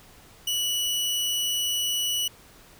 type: tone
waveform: sawtooth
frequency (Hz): 2945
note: F#7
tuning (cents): -9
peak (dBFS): -21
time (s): 0.47-2.28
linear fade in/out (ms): 5
effects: pink hiss -52 dBFS RMS until 2.79 s

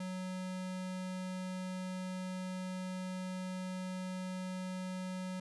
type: tone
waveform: square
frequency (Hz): 185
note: F#3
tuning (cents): 0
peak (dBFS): -39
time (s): 0-5.4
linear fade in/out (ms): 5
effects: resampled to 24000 Hz

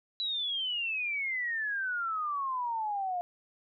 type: exponential sweep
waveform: sine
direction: down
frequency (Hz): 3965 to 699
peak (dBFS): -30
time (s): 0.2-3.21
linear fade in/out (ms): 0
effects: none

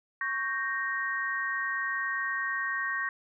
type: chord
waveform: sine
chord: G diminished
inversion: second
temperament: equal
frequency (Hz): 1108.7 / 1568 / 1864.7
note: Db6 / G6 / Bb6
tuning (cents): 0 / 0 / 0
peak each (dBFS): -35 / -34 / -31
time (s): 0.21-3.09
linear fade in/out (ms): 2
effects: none

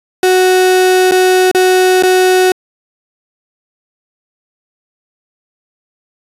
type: tone with dropouts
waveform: 35% pulse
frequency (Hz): 370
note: F#4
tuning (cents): 0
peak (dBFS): -5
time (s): 0.23-2.52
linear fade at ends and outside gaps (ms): 2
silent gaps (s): 1.112-1.119 / 1.514-1.548 / 2.025-2.034
effects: resampled to 32000 Hz

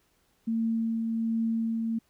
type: tone with tremolo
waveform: sine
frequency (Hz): 226.5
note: A#3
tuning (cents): -50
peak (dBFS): -24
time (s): 0.47-1.99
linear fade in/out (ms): 10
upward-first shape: triangle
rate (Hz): 1.3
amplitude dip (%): 30
effects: pink hiss -69 dBFS RMS until 2.09 s

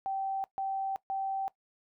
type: tone bursts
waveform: sine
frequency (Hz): 776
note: G5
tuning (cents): -18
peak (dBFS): -30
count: 3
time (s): 0.06-1.48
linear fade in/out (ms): 0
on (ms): 380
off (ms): 140
effects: noise-tail reverb RT60 0.1 s tail -19 dB re dry

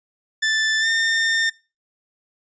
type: tone with pitch glide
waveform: sawtooth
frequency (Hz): 1760 to 1811.6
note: A6 to A#6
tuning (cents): 0 to -50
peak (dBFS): -14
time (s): 0.42-1.5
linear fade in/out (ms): 10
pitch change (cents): +50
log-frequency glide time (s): 0.8-0.87
effects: noise-tail reverb RT60 0.3 s tail -22 dB re dry + resampled to 16000 Hz

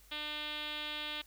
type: tone with low-pass filter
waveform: 5% pulse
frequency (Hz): 300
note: D4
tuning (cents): +37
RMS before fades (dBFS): -40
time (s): 0.11-1.22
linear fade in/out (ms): 10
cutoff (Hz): 3500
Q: 4.8
effects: added 50 Hz sine -61 dBFS peak until 1.26 s + white hiss -63 dBFS RMS until 1.26 s

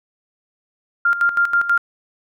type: tone with tremolo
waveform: sine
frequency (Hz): 1396.9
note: F6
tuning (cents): 0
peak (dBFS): -12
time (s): 1.05-1.78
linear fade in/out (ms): 5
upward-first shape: square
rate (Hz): 6.2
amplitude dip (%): 70
effects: none

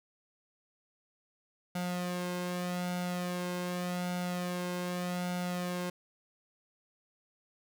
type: tone with flanger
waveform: sawtooth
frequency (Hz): 178.5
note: F3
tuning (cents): +38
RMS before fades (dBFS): -35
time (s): 1.75-5.9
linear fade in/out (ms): 5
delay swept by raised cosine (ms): 1.4 to 1.93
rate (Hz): 0.84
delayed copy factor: +0.65
effects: none

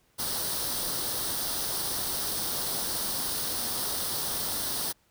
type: noise with comb filter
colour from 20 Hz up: white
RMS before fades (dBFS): -31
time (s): 0.18-4.93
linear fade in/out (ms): 20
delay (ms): 0.21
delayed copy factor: +0.65
effects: pink hiss -67 dBFS RMS until 5.1 s

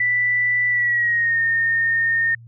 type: tone with pitch glide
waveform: sine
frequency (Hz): 1975.5 to 1832.6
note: B6 to A#6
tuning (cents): 0 to -30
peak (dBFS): -16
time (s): 0-2.35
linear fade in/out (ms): 5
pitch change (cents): -130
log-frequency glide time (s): 0.68-1.4
effects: added 116 Hz sine -40 dBFS peak until 2.47 s

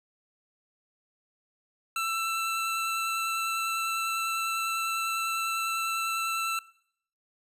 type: tone with vibrato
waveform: 25% pulse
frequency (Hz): 1334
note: E6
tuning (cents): +20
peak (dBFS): -24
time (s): 1.96-6.59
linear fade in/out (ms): 2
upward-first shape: sine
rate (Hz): 10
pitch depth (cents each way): 8
effects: noise-tail reverb RT60 0.7 s tail -22 dB re dry + resampled to 32000 Hz

